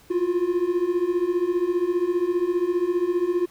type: beating tone pair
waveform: triangle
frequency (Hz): 342.9 / 357.9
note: F4 / F4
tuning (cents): -32 / +42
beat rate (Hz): 15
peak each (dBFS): -23 / -20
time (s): 0.1-3.46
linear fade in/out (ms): 10
effects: pink hiss -54 dBFS RMS until 3.5 s